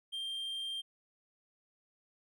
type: tone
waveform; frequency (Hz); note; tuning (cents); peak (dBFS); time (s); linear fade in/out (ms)
triangle; 3178; G7; +23; -35; 0.12-0.82; 20
effects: none